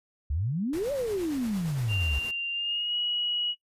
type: exponential two-way sweep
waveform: sine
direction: up then down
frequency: 65.41 to 587.3 to 65.41 Hz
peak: -26 dBFS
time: 0.3-2.19 s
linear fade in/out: 5 ms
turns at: 0.92 s
type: noise with tremolo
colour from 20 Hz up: pink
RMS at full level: -42 dBFS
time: 0.73-2.31 s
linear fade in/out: 2 ms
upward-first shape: sine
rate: 8.6 Hz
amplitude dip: 35%
type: tone with pitch glide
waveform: sine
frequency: 2783 to 2911 Hz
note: F7 to F#7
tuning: -7 to -29 cents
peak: -27 dBFS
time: 1.88-3.55 s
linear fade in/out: 50 ms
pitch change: +78 cents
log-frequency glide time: 2.52-2.96 s
effects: noise-tail reverb RT60 0.1 s tail -17 dB re dry + resampled to 32000 Hz